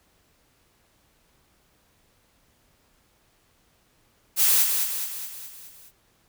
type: noise with echo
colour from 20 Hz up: blue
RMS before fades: -19 dBFS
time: 4.36-4.66 s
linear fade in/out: 50 ms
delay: 210 ms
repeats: 6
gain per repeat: -5 dB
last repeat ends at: 5.92 s
effects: pink hiss -64 dBFS RMS until 6.28 s